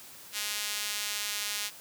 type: tone with high-pass filter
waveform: sawtooth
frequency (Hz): 207.7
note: G#3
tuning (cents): 0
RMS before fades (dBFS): -34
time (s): 0.32-1.71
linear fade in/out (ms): 50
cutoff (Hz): 3000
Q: 0.72
effects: white hiss -49 dBFS RMS until 1.8 s + high-pass 60 Hz 12 dB/octave